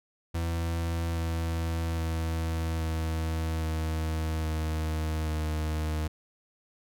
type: tone with pitch steps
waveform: 40% pulse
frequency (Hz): 83.5 / 82.49 / 81.5 / 80.52 / 79.55 / 78.59 / 77.64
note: E2 / E2 / E2 / E2 / D#2 / D#2 / D#2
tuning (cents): +23 / +2 / -19 / -40 / +39 / +18 / -3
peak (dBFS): -27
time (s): 0.34-6.08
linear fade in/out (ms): 10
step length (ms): 820
effects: none